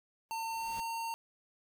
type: noise with exponential growth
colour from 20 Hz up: pink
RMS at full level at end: -47 dBFS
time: 0.29-0.8 s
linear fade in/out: 0 ms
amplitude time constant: 110 ms
type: tone with pitch glide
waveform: square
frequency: 904 to 914 Hz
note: A5 to A#5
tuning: +47 to -34 cents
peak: -36 dBFS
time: 0.31-1.14 s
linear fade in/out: 0 ms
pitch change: +19 cents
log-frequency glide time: 0.52-0.8 s
effects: none